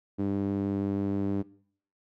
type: tone with band-pass filter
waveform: sawtooth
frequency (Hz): 99.3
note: G2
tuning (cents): +23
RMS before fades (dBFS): -29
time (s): 0.18-1.43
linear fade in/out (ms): 20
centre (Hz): 280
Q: 2.3
effects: noise-tail reverb RT60 0.6 s tail -22 dB re dry